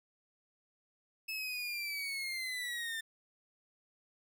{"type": "linear sweep", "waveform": "30% pulse", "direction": "down", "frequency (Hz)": [2612, 1786], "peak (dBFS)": -34, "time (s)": [1.28, 3.01], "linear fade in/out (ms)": 10, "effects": []}